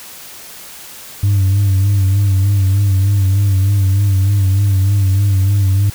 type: tone with vibrato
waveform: sine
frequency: 98 Hz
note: G2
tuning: in tune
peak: -7 dBFS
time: 1.23-5.9 s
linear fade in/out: 5 ms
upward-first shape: sine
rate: 3.3 Hz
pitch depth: 57 cents each way
effects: tanh soft clip ceiling -8 dBFS + white hiss -34 dBFS RMS until 5.94 s